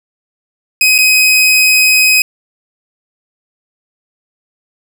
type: tone with dropouts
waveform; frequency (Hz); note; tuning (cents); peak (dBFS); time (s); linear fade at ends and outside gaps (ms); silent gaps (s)
sawtooth; 2521; D#7; +22; -3; 0.81-2.22; 2; 0.981-0.986
effects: none